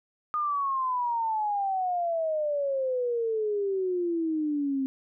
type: exponential sweep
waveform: sine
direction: down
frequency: 1230 to 263.7 Hz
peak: -25 dBFS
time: 0.34-4.86 s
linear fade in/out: 0 ms
effects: none

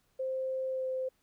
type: tone with pitch glide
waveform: sine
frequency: 523.3 to 518.8 Hz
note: C5 to C5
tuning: 0 to -15 cents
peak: -31 dBFS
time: 0.19-1.09 s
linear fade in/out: 10 ms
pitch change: -15 cents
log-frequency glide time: 0.69-0.87 s
effects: pink hiss -73 dBFS RMS until 1.22 s

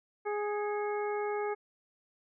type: harmonic tone with a mistuned harmonic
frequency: 415.3 Hz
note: G#4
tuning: in tune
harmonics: 1 / 2 / 3 / 4 / 5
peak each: -32 / -37 / -42 / -46 / -45 dBFS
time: 0.25-1.55 s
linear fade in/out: 20 ms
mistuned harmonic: 5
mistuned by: +76 cents
effects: none

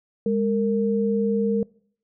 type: tone pair together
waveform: sine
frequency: 204.8 / 459.7 Hz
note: G#3 / A#4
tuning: -24 / -24 cents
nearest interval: octave + major second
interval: 1400 cents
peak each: -22 dBFS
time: 0.26-1.63 s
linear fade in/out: 2 ms
effects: noise-tail reverb RT60 0.6 s tail -24 dB re dry

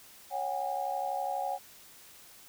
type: chord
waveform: sine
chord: C# suspended fourth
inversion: none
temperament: equal with one note detuned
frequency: 554.4 / 740 / 812.1 Hz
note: C#5 / F#5 / G#5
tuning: 0 / 0 / -39 cents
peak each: -38 / -34 / -34 dBFS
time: 0.3-1.59 s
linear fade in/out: 50 ms
effects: white hiss -54 dBFS RMS until 2.48 s

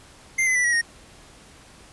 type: tone with pitch steps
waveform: square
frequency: 2093 / 2032 / 1973.2 / 1916 / 1860.3 Hz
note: C7 / B6 / B6 / A#6 / A#6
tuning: 0 / +49 / -2 / +47 / -4 cents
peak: -19 dBFS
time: 0.38-0.815 s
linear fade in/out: 10 ms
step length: 87 ms
effects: pink hiss -49 dBFS RMS until 1.92 s + resampled to 24000 Hz

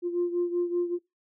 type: beating tone pair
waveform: sine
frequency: 349.2 / 354.4 Hz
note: F4 / F4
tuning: 0 / +25 cents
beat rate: 5.2 Hz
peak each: -25 / -30 dBFS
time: 0.02-0.99 s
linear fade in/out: 50 ms
effects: noise-tail reverb RT60 0.2 s tail -23 dB re dry + tanh soft clip ceiling -19 dBFS

